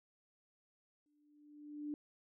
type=tone with exponential growth; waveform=sine; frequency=295.8 Hz; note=D4; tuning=13 cents sharp; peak=-37 dBFS; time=1.06-1.94 s; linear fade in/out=1 ms; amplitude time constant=190 ms; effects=none